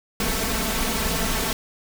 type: noise with comb filter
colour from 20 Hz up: pink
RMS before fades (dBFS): -24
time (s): 0.2-1.53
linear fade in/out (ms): 2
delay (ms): 4.5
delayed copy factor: +0.95
effects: none